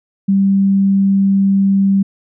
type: tone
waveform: sine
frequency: 195.8 Hz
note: G3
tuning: 2 cents flat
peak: -9 dBFS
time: 0.28-2.03 s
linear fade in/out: 10 ms
effects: none